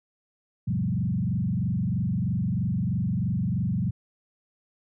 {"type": "tone with frequency modulation", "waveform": "sine", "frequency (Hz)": 150.8, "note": "D3", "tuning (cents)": 46, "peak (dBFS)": -23, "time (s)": [0.67, 3.91], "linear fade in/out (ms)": 10, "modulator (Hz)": 23.1, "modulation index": 2.3, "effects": []}